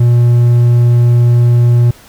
triangle tone, 120 Hz, B2, 49 cents flat, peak -3 dBFS, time 0-1.91 s, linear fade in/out 5 ms, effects pink hiss -40 dBFS RMS until 2.08 s

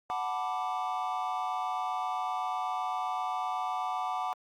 triangle chord, B minor seventh, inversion second, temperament equal, 740 / 880 / 987.8 / 1174.7 Hz, F#5 / A5 / B5 / D6, 0 / 0 / 0 / 0 cents, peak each -32 / -36 / -36 / -34 dBFS, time 0.1-4.33 s, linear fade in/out 0 ms, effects Opus 48 kbps

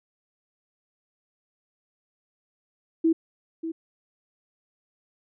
sine tone with echo, 326.2 Hz, E4, 18 cents flat, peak -17 dBFS, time 3.04-3.13 s, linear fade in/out 10 ms, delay 590 ms, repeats 1, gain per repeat -11 dB, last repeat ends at 3.72 s, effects none

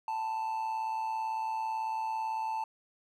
triangle tone with amplitude modulation, 883 Hz, A5, 6 cents sharp, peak -27 dBFS, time 0.08-2.64 s, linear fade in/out 2 ms, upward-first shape sine, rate 118 Hz, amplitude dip 50%, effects none

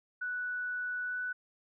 sine tone with pitch glide, 1480 to 1489.4 Hz, F#6 to F#6, 0 to +11 cents, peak -33 dBFS, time 0.21-1.33 s, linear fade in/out 10 ms, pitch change +11 cents, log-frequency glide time 1.04-1.18 s, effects none

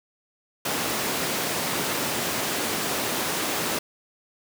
pink high-pass noise, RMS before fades -27 dBFS, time 0.65-3.79 s, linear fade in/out 5 ms, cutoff 210 Hz, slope 12 dB/octave, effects none

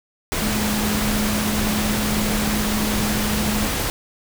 sine tone in noise, 211.3 Hz, G#3, 30 cents sharp, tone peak -22 dBFS, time 0.42-3.67 s, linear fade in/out 0 ms, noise pink, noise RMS -23 dBFS, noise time 0.32-3.9 s, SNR -2 dB, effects none

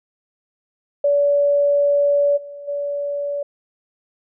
sine tone with level steps, 573 Hz, D5, 43 cents flat, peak -13 / -32 / -21 dBFS, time 1.04-3.43 s, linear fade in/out 5 ms, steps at 2.36 / 2.67 s, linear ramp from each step 20 ms, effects none

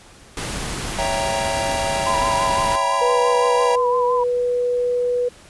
pink noise, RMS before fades -27 dBFS, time 0.37-2.76 s, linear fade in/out 2 ms
square chord, C# diminished seventh, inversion none, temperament equal, 554.4 / 659.3 / 784 / 932.3 Hz, C#5 / E5 / G5 / Bb5, 0 / 0 / 0 / 0 cents, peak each -27 dBFS, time 0.98-3.76 s, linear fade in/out 10 ms
sine tone with vibrato, 1000 Hz, B5, 21 cents sharp, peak -19 dBFS, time 2.06-4.24 s, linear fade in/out 10 ms, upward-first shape sine, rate 5.9 Hz, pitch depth 50 cents each way
sine tone, 490.2 Hz, B4, 13 cents flat, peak -17 dBFS, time 3.01-5.29 s, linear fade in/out 10 ms
effects pink hiss -46 dBFS RMS until 5.49 s + resampled to 24000 Hz

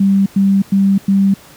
sine tone bursts, 196 Hz, G3, in tune, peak -8 dBFS, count 4, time 0-1.34 s, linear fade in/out 5 ms, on 260 ms, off 100 ms, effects pink hiss -41 dBFS RMS until 1.56 s + high-pass 80 Hz 12 dB/octave

